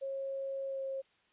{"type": "tone with pitch glide", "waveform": "sine", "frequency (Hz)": [543, 537.7], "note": ["C#5", "C5"], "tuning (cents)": [-36, 47], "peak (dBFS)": -35, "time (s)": [0.01, 1.02], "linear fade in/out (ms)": 20, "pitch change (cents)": -17, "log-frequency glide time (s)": [0.67, 0.82], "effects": ["white hiss -70 dBFS RMS until 1.32 s", "resampled to 8000 Hz"]}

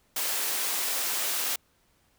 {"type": "high-pass noise", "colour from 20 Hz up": "white", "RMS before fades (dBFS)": -29, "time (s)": [0.16, 1.56], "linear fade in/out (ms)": 5, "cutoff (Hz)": 380, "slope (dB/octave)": 12, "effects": ["pink hiss -67 dBFS RMS until 2.18 s"]}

